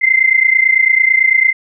sine tone pair together, 2064 / 2093 Hz, C7 / C7, -24 / 0 cents, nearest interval unison, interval 24 cents, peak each -11 dBFS, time 0.01-1.53 s, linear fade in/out 20 ms, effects none

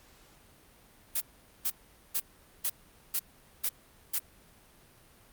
blue noise bursts, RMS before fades -29 dBFS, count 7, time 1.15-4.189 s, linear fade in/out 10 ms, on 57 ms, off 440 ms, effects pink hiss -59 dBFS RMS until 5.32 s + Opus 48 kbps

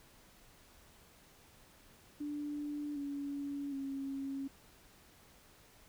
sine tone with pitch steps, 293.7 / 283.2 / 273.1 Hz, D4 / C#4 / C#4, 0 / +37 / -26 cents, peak -37 dBFS, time 2.2-4.48 s, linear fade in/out 10 ms, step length 760 ms, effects pink hiss -62 dBFS RMS until 5.88 s

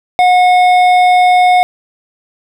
triangle tone with hard clipping, 726 Hz, F#5, 33 cents flat, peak -7 dBFS, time 0.19-1.63 s, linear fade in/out 0 ms, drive 13 dB, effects none

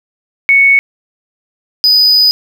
sine / triangle tone pair in turn, 2217 / 4977 Hz, C#7 / D#8, 0 / 0 cents, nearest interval octave + major second, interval 1400 cents, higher second, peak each -4 dBFS, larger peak neither, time 0.49-0.79 / 1.84-2.31 s, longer second, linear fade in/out 0 ms, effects 7-bit

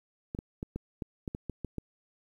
clicks, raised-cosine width 3 ms, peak -22 dBFS, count 10, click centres 0.349 / 0.389 / 0.629 / 0.76 / 1.022 / 1.278 / 1.349 / 1.497 / 1.647 / 1.783 s, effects 10-bit

